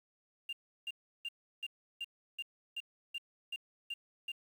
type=tone bursts; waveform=triangle; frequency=2794 Hz; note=F7; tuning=in tune; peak=-34 dBFS; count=11; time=0.49-4.319 s; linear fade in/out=5 ms; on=39 ms; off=340 ms; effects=tanh soft clip ceiling -33 dBFS + 10-bit

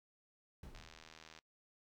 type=noise with exponential decay; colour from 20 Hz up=brown; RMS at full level=-47 dBFS; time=0.63-1.23 s; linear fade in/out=2 ms; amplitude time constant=130 ms
type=click train; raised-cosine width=0.2 ms; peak=-37 dBFS; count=52; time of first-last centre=0.75-1.388 s; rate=79.9 Hz
effects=noise-tail reverb RT60 0.1 s tail -24 dB re dry

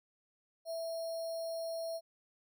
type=tone with sample-and-hold; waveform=sine; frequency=659.3 Hz; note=E5; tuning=in tune; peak=-36 dBFS; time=0.65-2.01 s; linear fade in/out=50 ms; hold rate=4900 Hz; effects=none

